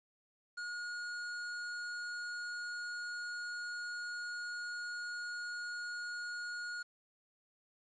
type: tone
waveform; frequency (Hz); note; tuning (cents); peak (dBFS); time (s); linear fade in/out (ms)
square; 1439; F#6; -49; -40; 0.57-6.83; 10
effects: resampled to 16000 Hz + 11-bit